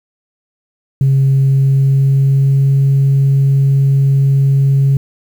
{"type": "tone with pitch glide", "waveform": "sine", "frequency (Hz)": [135.6, 137.25], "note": ["C#3", "C#3"], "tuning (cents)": [-38, -17], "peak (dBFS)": -6, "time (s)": [1.01, 4.97], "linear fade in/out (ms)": 2, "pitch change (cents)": 21, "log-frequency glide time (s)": [1.43, 2.78], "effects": ["tanh soft clip ceiling -5 dBFS", "7-bit"]}